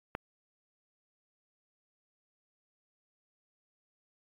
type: click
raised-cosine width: 0.5 ms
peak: -19 dBFS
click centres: 0.151 s
effects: AAC 32 kbps